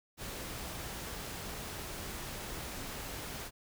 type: noise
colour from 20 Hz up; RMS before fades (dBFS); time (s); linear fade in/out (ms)
pink; -42; 0.17-3.51; 50
effects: none